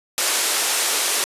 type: band-pass noise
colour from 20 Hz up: white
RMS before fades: -21 dBFS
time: 0.18-1.24 s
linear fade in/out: 0 ms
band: 330 to 11000 Hz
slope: 24 dB/octave
effects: resampled to 32000 Hz